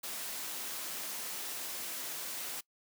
white noise, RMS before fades -40 dBFS, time 0.03-2.61 s, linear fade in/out 10 ms, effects noise-tail reverb RT60 0.1 s tail -23 dB re dry + high-pass 200 Hz 12 dB/octave

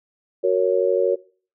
sine chord, F# major, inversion none, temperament just, 370 / 462.5 / 555 Hz, F#4 / A#4 / C#5, 0 / -14 / +2 cents, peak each -20 dBFS, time 0.43-1.16 s, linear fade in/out 20 ms, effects noise-tail reverb RT60 0.4 s tail -19 dB re dry

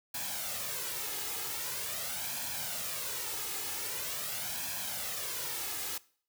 white noise with flanger, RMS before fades -37 dBFS, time 0.14-5.98 s, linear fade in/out 5 ms, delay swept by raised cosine 1.2 to 2.4 ms, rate 0.44 Hz, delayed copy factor +0.6, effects noise-tail reverb RT60 0.5 s tail -21 dB re dry + high-pass 80 Hz 12 dB/octave

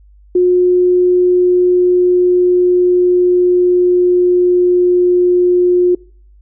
sine tone with pitch glide, 360 to 357.3 Hz, F#4 to F4, -47 to +40 cents, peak -7 dBFS, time 0.35-5.95 s, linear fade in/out 5 ms, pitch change -13 cents, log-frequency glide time 1.2-5.12 s, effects noise-tail reverb RT60 0.5 s tail -25 dB re dry + added 50 Hz sine -41 dBFS peak until 6.41 s

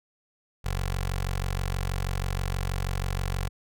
15% pulse tone with notch filter, 46.25 Hz, F#1, in tune, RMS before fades -29 dBFS, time 0.64-3.49 s, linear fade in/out 20 ms, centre 270 Hz, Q 0.53, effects none

